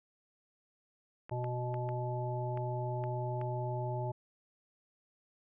clicks, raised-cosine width 0.5 ms, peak -31 dBFS, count 7, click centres 1.295 / 1.443 / 1.742 / 1.89 / 2.574 / 3.039 / 3.414 s
harmonic tone, 123.47 Hz, B2, in tune, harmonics 1 / 3 / 5 / 7, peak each -35 / -42 / -41 / -41 dBFS, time 1.31-4.12 s, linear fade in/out 10 ms
effects none

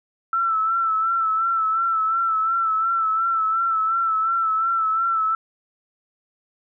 sine tone with vibrato, 1329 Hz, E6, 14 cents sharp, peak -18 dBFS, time 0.33-5.35 s, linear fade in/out 2 ms, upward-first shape sine, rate 2.8 Hz, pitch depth 44 cents each way, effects none

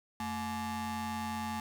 35% pulse ring-modulated tone, 314.7 Hz, D#4, 20 cents sharp, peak -30 dBFS, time 0.2-1.6 s, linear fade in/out 2 ms, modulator 537 Hz, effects none

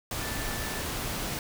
sine tone in noise, 1760 Hz, A6, in tune, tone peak -41 dBFS, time 0.21-0.81 s, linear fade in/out 2 ms, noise pink, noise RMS -33 dBFS, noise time 0.11-1.39 s, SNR -11 dB, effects none

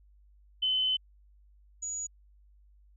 sine tone pair in turn, 3041 / 6831 Hz, F#7 / G#8, +47 / +48 cents, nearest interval octave + major second, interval 1401 cents, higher second, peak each -25 / -33 dBFS, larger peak first, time 0.62-0.97 / 1.82-2.07 s, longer first, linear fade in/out 10 ms, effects added 50 Hz sine -57 dBFS peak until 2.96 s

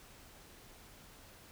silence, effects pink hiss -57 dBFS RMS until 1.51 s

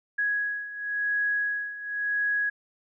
sine beating tone pair, 1665 / 1665.94 Hz, G#6 / G#6, +4 / +5 cents, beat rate 0.94 Hz, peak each -31 / -27 dBFS, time 0.18-2.5 s, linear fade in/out 10 ms, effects none

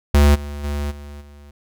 square tone with level steps, 72.4 Hz, D2, 24 cents flat, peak -10 / -28 / -22 / -34 / -41 dBFS, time 0.14-1.51 s, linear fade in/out 5 ms, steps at 0.34 / 0.63 / 0.9 / 1.2 s, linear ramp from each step 20 ms, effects none

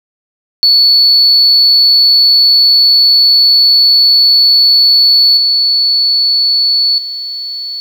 sine tone with level steps, 4435 Hz, C#8, in tune, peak -3 / -7 / -18 dBFS, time 0.63-7.8 s, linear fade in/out 0 ms, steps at 5.37 / 6.98 s, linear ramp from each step 2 ms, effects tanh soft clip ceiling 0 dBFS + 7-bit

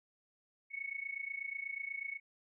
sine tone with amplitude modulation, 2212 Hz, C#7, 4 cents flat, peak -35 dBFS, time 0.7-2.2 s, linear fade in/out 50 ms, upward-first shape sine, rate 28.2 Hz, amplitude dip 85%, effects none

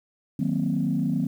sine chord, C half-diminished seventh, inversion first, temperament equal, 155.56 / 185 / 233.1 / 261.6 Hz, Eb3 / Gb3 / Bb3 / C4, 0 / 0 / 0 / 0 cents, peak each -27 dBFS, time 0.39-1.27 s, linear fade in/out 5 ms, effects tanh soft clip ceiling -14 dBFS + 9-bit

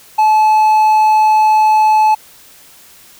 triangle tone, 863 Hz, A5, 34 cents flat, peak -5 dBFS, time 0.18-2.15 s, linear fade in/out 10 ms, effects white hiss -42 dBFS RMS until 3.19 s

